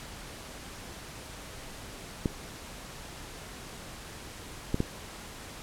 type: clicks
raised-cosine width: 3 ms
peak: -13 dBFS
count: 3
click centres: 2.258 / 4.744 / 4.804 s
effects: pink hiss -44 dBFS RMS until 5.62 s + low-pass 11000 Hz 12 dB/octave